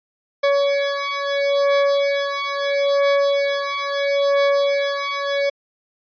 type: beating tone pair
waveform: 40% pulse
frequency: 562 / 562.75 Hz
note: C#5 / C#5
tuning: +24 / +26 cents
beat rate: 0.75 Hz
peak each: -19 / -19 dBFS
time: 0.43-5.5 s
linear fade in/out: 10 ms
effects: resampled to 11025 Hz